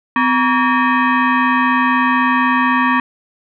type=tone with frequency modulation; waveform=sine; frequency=440 Hz; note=A4; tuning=in tune; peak=-11 dBFS; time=0.16-3 s; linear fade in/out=2 ms; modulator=694 Hz; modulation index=2.4; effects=none